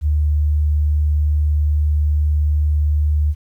sine tone, 74.8 Hz, D2, 32 cents sharp, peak -13 dBFS, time 0.01-3.35 s, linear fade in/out 50 ms, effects 9-bit

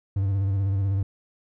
triangle tone with vibrato, 97.9 Hz, G2, 2 cents flat, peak -19 dBFS, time 0.16-1.03 s, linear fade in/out 5 ms, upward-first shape square, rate 16 Hz, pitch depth 38 cents each way, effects none

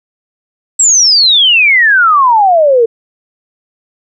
sine exponential sweep, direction down, 7850 to 444.5 Hz, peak -4 dBFS, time 0.79-2.86 s, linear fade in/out 10 ms, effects none

